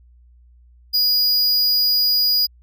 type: tone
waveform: square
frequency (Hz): 4900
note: D#8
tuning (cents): -27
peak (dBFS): -15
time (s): 0.93-2.47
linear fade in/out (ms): 20
effects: added 60 Hz sine -47 dBFS peak until 2.62 s